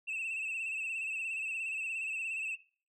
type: tone with vibrato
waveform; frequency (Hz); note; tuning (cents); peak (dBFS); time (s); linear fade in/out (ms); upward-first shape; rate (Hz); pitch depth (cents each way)
sine; 2637; E7; 0; -32; 0.07-2.56; 20; sine; 17; 60
effects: noise-tail reverb RT60 0.4 s tail -19 dB re dry + tanh soft clip ceiling -33 dBFS